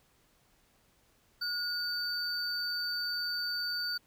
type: tone pair together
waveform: triangle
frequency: 1443 / 4581 Hz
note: F#6 / D8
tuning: -44 / -44 cents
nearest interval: octave + minor sixth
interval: 2000 cents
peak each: -35 / -32 dBFS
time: 1.41-3.98 s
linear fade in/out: 10 ms
effects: pink hiss -68 dBFS RMS until 4.06 s